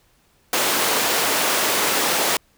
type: high-pass noise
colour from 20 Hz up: pink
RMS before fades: -20 dBFS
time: 0.53-2.37 s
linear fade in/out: 2 ms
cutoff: 400 Hz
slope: 12 dB/octave
effects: pink hiss -60 dBFS RMS until 2.57 s